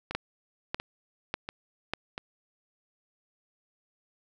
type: two click trains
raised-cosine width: 0.3 ms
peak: -19 / -13 dBFS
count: 4 / 4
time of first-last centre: 0.11-2.179 / 0.15-1.936 s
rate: 1.45 / 1.68 Hz
effects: none